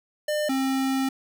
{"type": "tone pair in turn", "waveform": "square", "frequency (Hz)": [600, 266.6], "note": ["D5", "C4"], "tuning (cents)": [37, 33], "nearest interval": "octave + major second", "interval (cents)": 1404, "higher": "first", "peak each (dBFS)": [-24, -23], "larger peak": "second", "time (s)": [[0.28, 0.49], [0.49, 1.09]], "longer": "second", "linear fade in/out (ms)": 5, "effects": []}